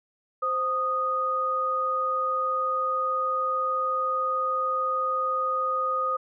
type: tone pair together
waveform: sine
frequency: 521 / 1239.2 Hz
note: C5 / D#6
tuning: -7 / -7 cents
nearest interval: octave + minor third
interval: 1500 cents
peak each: -31 / -24 dBFS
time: 0.42-6.17 s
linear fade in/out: 10 ms
effects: none